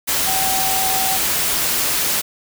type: tone in noise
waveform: sine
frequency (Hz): 764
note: G5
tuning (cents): -45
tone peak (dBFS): -22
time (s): 0.26-1.18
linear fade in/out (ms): 20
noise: white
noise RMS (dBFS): -19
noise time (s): 0.07-2.22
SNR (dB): -6
effects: none